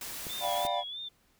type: noise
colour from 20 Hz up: white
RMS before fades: -40 dBFS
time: 0.01-0.67 s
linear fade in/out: 2 ms
type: clicks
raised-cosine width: 2 ms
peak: -28 dBFS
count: 2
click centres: 0.268 / 0.651 s
type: tone with vibrato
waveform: sine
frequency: 3478 Hz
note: A7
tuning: 21 cents flat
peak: -37 dBFS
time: 0.29-1.09 s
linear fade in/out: 10 ms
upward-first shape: sine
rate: 3.1 Hz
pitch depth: 78 cents each way
type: chord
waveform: triangle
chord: G dominant seventh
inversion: second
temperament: just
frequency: 588 / 705.6 / 784 / 980 Hz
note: D5 / F5 / G5 / B5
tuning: +2 / +18 / 0 / -14 cents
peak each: -33 / -30 / -34 / -34 dBFS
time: 0.4-0.84 s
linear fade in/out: 50 ms
effects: pink hiss -68 dBFS RMS until 1.39 s